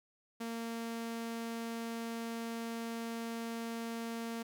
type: tone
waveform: sawtooth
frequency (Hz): 230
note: A#3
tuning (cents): -23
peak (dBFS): -34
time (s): 0.4-4.43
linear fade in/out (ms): 10
effects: none